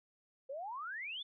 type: exponential sweep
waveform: sine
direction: up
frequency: 514 to 3603 Hz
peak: -40 dBFS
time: 0.49-1.23 s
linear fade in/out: 10 ms
effects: none